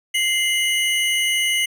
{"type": "tone pair together", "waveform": "square", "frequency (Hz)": [2088, 2938], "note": ["C7", "F#7"], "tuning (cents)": [-4, -13], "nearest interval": "tritone", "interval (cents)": 591, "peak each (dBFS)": -21, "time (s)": [0.14, 1.66], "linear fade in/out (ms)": 10, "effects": ["resampled to 32000 Hz"]}